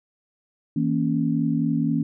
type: chord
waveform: sine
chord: A# diminished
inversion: second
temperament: equal with one note detuned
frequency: 162.17 / 233.1 / 277.2 Hz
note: E3 / A#3 / C#4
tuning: -28 / 0 / 0 cents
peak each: -24 dBFS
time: 0.76-2.03 s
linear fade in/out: 5 ms
effects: none